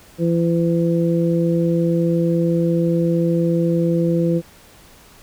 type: harmonic tone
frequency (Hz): 168.6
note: E3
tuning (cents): +39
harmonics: 1 / 2 / 3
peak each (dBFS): -17 / -20 / -22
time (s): 0.18-4.42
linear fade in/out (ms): 50
effects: pink hiss -47 dBFS RMS until 5.22 s